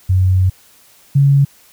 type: tone pair in turn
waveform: sine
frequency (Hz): 93 / 139.75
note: F#2 / C#3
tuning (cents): +9 / +14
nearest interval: perfect fifth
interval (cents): 705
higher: second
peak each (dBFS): -9 / -7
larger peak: second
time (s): 0.09-0.5 / 1.15-1.45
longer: first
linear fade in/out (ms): 10
effects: white hiss -48 dBFS RMS until 1.72 s